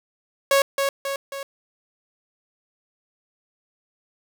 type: tone with echo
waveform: sawtooth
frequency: 552 Hz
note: C#5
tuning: 7 cents flat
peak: -11 dBFS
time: 0.51-0.62 s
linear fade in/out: 2 ms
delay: 270 ms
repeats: 3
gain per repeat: -5 dB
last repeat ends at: 1.43 s
effects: none